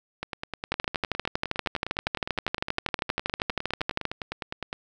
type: two click trains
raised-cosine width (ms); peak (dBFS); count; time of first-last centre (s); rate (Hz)
0.3; -15 / -9; 45 / 43; 0.23-4.729 / 0.72-4.053; 9.78 / 12.6
effects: none